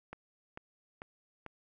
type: click train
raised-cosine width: 0.5 ms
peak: -28 dBFS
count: 4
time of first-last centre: 0.13-1.463 s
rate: 2.25 Hz
effects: none